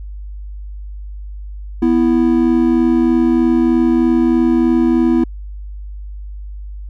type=tone pair together; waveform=triangle; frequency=246.9 / 330.1 Hz; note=B3 / E4; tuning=0 / +2 cents; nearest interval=perfect fourth; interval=502 cents; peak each=-11 dBFS; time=1.82-5.24 s; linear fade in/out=5 ms; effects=added 50 Hz sine -26 dBFS peak until 6.89 s

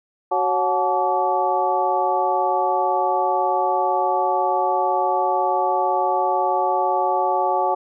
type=tone cluster; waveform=sine; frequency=373.2 / 553 / 727 / 865 / 1148 Hz; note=F#4 / C#5 / F#5 / A5 / D6; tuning=+15 / -4 / -31 / -30 / -40 cents; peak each=-26 / -25 / -22 / -21 / -27 dBFS; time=0.31-7.75 s; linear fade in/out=10 ms; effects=none

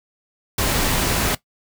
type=noise; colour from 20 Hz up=pink; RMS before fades=-20 dBFS; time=0.58-1.35 s; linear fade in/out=5 ms; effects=noise-tail reverb RT60 0.1 s tail -17 dB re dry

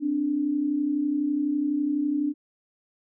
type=tone pair together; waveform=sine; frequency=261.7 / 293.7 Hz; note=C4 / D4; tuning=0 / 0 cents; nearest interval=major second; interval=200 cents; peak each=-30 / -23 dBFS; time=0-2.34 s; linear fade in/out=50 ms; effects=none

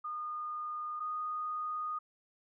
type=tone pair in turn; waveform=sine; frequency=1222 / 1235.5 Hz; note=D#6 / D#6; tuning=-32 / -13 cents; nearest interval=unison; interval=19 cents; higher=second; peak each=-36 / -34 dBFS; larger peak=second; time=0.04-1 / 1-1.99 s; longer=second; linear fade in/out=10 ms; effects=none

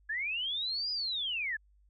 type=linear two-way sweep; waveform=sine; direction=up then down; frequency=1661.2 to 4982 to 1661.2 Hz; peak=-31 dBFS; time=0.09-1.57 s; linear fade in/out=10 ms; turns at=0.91 s; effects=added 50 Hz sine -61 dBFS peak until 1.89 s + MP3 96 kbps

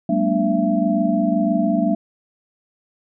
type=tone cluster; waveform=sine; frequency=190.1 / 211.9 / 237.8 / 293.7 / 671 Hz; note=F#3 / G#3 / A#3 / D4 / E5; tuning=+47 / +35 / +35 / 0 / +31 cents; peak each=-22 dBFS; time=0.09-1.95 s; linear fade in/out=5 ms; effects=none

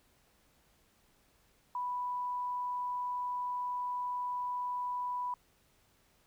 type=tone; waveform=sine; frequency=987.8 Hz; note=B5; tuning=in tune; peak=-33 dBFS; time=1.75-5.34 s; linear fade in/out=2 ms; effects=pink hiss -69 dBFS RMS until 6.26 s

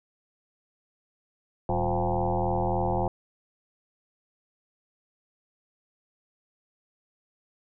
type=tone with frequency modulation; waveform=sine; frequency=439.1 Hz; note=A4; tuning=4 cents flat; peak=-23 dBFS; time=1.69-3.08 s; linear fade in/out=2 ms; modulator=83.5 Hz; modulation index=5.3; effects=none

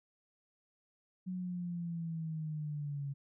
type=linear sweep; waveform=sine; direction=down; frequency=185.1 to 138.59 Hz; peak=-36 dBFS; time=1.26-3.14 s; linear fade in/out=20 ms; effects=none

